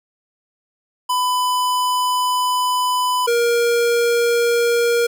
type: tone pair in turn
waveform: square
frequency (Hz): 1000 / 471.9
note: B5 / A#4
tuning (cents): +21 / +21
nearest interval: octave + minor second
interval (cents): 1300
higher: first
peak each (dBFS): -17 / -15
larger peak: second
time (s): 1.09-3.27 / 3.27-5.07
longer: first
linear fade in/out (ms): 10
effects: none